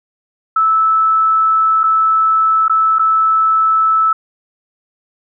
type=tone with dropouts; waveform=sine; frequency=1310 Hz; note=E6; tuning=11 cents flat; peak=-9 dBFS; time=0.56-4.13 s; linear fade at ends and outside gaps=5 ms; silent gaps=1.834-1.838 / 2.682-2.696 / 2.986-2.993 s; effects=none